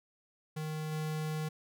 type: tone with level steps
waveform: square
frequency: 155.2 Hz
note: D#3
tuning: 4 cents flat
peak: -36 / -34 dBFS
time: 0.56-1.49 s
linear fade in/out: 10 ms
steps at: 0.91 s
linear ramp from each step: 20 ms
effects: none